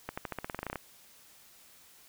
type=accelerating click train; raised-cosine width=0.5 ms; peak=-20 dBFS; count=14; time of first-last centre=0.09-0.757 s; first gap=85 ms; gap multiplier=0.91; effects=white hiss -58 dBFS RMS until 2.08 s